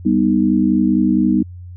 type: chord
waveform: sine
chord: G augmented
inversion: none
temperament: equal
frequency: 196 / 246.9 / 311.1 Hz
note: G3 / B3 / D#4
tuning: 0 / 0 / 0 cents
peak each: -16 dBFS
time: 0.05-1.43 s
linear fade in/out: 10 ms
effects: added 89 Hz sine -31 dBFS peak until 1.76 s